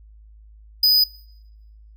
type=tone; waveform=square; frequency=4984 Hz; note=D#8; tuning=2 cents sharp; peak=-13 dBFS; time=0.83-1.04 s; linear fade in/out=5 ms; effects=noise-tail reverb RT60 1.0 s tail -25 dB re dry + added 53 Hz sine -44 dBFS peak until 1.96 s